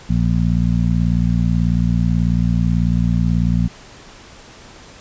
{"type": "harmonic tone", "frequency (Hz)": 58.27, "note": "A#1", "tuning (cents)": 0, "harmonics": [1, 2, 3, 4], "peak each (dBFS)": [-19, -19, -17, -23], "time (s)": [0.09, 3.68], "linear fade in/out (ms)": 10, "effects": ["pink hiss -41 dBFS RMS until 5 s", "resampled to 16000 Hz"]}